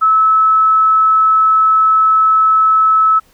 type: tone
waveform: sine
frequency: 1300 Hz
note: E6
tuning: 24 cents flat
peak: -7 dBFS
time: 0.01-3.2 s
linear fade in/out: 20 ms
effects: pink hiss -52 dBFS RMS until 3.33 s